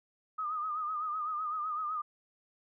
sine tone with vibrato, 1237 Hz, D#6, 10 cents flat, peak -32 dBFS, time 0.38-2.02 s, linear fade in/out 10 ms, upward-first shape sine, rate 7.9 Hz, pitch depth 65 cents each way, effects none

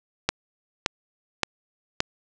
click train, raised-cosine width 0.2 ms, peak -3 dBFS, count 4, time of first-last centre 0.29-2.004 s, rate 1.75 Hz, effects resampled to 24000 Hz + 7-bit

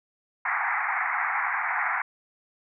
white band-pass noise, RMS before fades -27 dBFS, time 0.45-2.02 s, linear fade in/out 5 ms, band 730 to 2200 Hz, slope 96 dB/octave, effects none

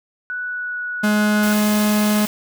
sine tone with pitch glide, 1480 to 1468.1 Hz, F#6 to F#6, 0 to -14 cents, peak -23 dBFS, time 0.3-1.53 s, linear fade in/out 0 ms, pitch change -14 cents, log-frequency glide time 0.42-0.79 s
45% pulse tone, 210.6 Hz, G#3, 24 cents sharp, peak -15 dBFS, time 1.03-2.26 s, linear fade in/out 10 ms
white noise, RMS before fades -28 dBFS, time 1.43-2.27 s, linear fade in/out 0 ms
effects none

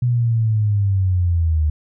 sine linear sweep, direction down, 123.9 to 75 Hz, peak -14 dBFS, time 0.02-1.7 s, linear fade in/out 5 ms, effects none

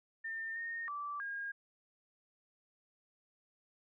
sine tone with pitch steps, 1805 / 1842 / 1163 / 1624 Hz, A6 / A#6 / D6 / G#6, +44 / -21 / -17 / -39 cents, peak -38 dBFS, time 0.24-1.52 s, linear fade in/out 10 ms, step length 320 ms, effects none

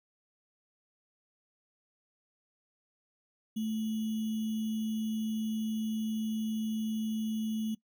sine tone with sample-and-hold, 218.7 Hz, A3, 10 cents flat, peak -30 dBFS, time 3.56-7.75 s, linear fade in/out 10 ms, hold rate 3150 Hz, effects noise-tail reverb RT60 0.1 s tail -20 dB re dry

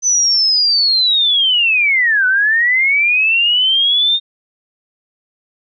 sine linear two-way sweep, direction down then up, 6100 to 1480 to 3677 Hz, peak -10 dBFS, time 0.02-4.2 s, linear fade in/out 50 ms, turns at 2.26 s, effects none

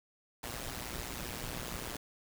pink noise with amplitude modulation, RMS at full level -37 dBFS, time 0.43-1.97 s, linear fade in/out 5 ms, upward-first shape sine, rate 120 Hz, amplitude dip 90%, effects none

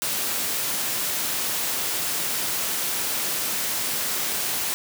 white high-pass noise, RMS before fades -26 dBFS, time 0.02-4.74 s, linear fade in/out 0 ms, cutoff 110 Hz, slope 12 dB/octave, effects none

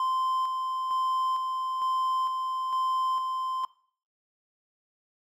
triangle tone with tremolo, 1039 Hz, C6, 12 cents flat, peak -23 dBFS, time 0-3.65 s, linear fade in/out 2 ms, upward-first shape square, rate 1.1 Hz, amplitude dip 35%, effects noise-tail reverb RT60 0.5 s tail -21 dB re dry

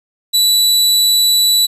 sawtooth tone, 3951 Hz, B7, in tune, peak -6 dBFS, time 0.33-1.67 s, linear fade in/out 20 ms, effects resampled to 32000 Hz + 8-bit

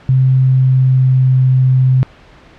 sine tone with pitch glide, 130.81 to 129.61 Hz, C3 to C3, 0 to -16 cents, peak -7 dBFS, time 0.09-2.03 s, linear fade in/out 0 ms, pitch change -16 cents, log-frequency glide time 0.26-1.4 s, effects pink hiss -42 dBFS RMS until 2.58 s + low-pass 3000 Hz 12 dB/octave

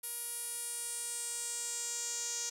sawtooth tone with band-pass filter sweep, 473.6 Hz, A#4, 27 cents sharp, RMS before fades -39 dBFS, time 0.03-2.5 s, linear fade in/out 10 ms, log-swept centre 11000 to 6600 Hz, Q 4.5, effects none

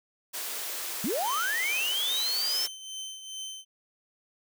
white high-pass noise, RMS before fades -35 dBFS, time 0.33-2.68 s, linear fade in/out 20 ms, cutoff 340 Hz, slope 24 dB/octave
sine linear sweep, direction up, 174.61 to 5410 Hz, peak -27 dBFS, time 1.04-2.66 s, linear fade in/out 2 ms
25% pulse tone with tremolo, 3085 Hz, G7, 28 cents flat, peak -31 dBFS, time 1.23-3.65 s, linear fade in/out 50 ms, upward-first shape triangle, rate 2.4 Hz, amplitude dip 65%
effects none

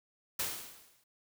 white noise with exponential decay, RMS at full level -32 dBFS, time 0.39-1.04 s, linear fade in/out 5 ms, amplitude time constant 140 ms, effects none

